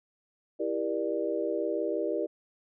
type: chord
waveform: sine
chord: E half-diminished seventh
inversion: none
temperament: just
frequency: 329.6 / 395.6 / 474.7 / 593.3 Hz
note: E4 / G4 / Bb4 / D5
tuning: 0 / +16 / +31 / +18 cents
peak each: -33 dBFS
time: 0.59-2.27 s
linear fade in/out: 20 ms
effects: none